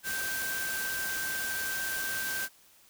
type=tone in noise; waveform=sine; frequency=1562 Hz; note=G6; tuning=7 cents flat; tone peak=-33 dBFS; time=0.03-2.49 s; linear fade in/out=50 ms; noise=white; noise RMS=-36 dBFS; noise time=0.03-2.49 s; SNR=0 dB; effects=white hiss -60 dBFS RMS until 2.89 s